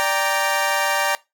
20% pulse chord, G minor, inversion second, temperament equal with one note detuned, 585.3 / 784 / 932.3 Hz, D5 / G5 / Bb5, -6 / 0 / 0 cents, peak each -18 dBFS, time 0-1.15 s, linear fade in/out 0 ms, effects noise-tail reverb RT60 0.2 s tail -19 dB re dry

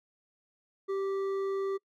sine tone with hard clipping, 390 Hz, G4, 9 cents flat, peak -31 dBFS, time 0.88-1.78 s, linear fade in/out 20 ms, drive 7 dB, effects noise-tail reverb RT60 0.1 s tail -25 dB re dry

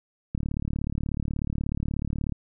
click train, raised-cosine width 5 ms, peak -16 dBFS, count 73, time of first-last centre 0.35-2.323 s, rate 36.5 Hz, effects none

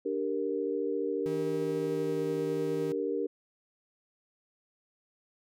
sine chord, G minor, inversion second, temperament equal, 293.7 / 392 / 466.2 Hz, D4 / G4 / Bb4, 0 / 0 / 0 cents, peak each -35 / -33 / -32 dBFS, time 0.05-3.27 s, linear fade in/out 10 ms
45% pulse tone with pitch glide, 160 to 158.62 Hz, D#3 to D#3, +49 to +34 cents, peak -38 dBFS, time 1.26-2.92 s, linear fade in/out 0 ms, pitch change -15 cents, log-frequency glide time 1.76-2.16 s
effects none

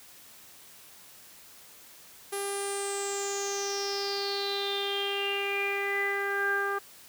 sawtooth tone with low-pass filter sweep, 399.1 Hz, G4, 31 cents sharp, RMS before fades -31 dBFS, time 2.32-6.79 s, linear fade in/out 10 ms, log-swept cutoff 11000 to 1400 Hz, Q 9.5, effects white hiss -52 dBFS RMS until 7.08 s + high-pass 60 Hz 12 dB/octave

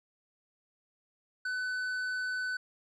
sine tone with tanh clipping, 1504 Hz, F#6, 28 cents sharp, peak -33 dBFS, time 1.45-2.57 s, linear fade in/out 5 ms, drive 8 dB, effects none

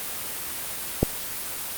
click, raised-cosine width 2 ms, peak -4 dBFS, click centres 1.03 s, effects white hiss -32 dBFS RMS until 1.77 s + Opus 32 kbps

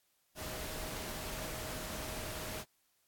sine tone in noise, 628 Hz, D#5, 16 cents sharp, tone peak -49 dBFS, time 0.35-2.65 s, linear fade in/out 50 ms, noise pink, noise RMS -42 dBFS, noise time 0.35-2.65 s, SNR -10 dB, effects white hiss -75 dBFS RMS until 3.07 s + AAC 64 kbps

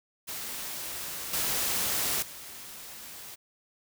white noise with level steps, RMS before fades -37 / -29 / -44 dBFS, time 0.27-3.36 s, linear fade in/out 20 ms, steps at 1.33 / 2.22 s, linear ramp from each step 5 ms, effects none

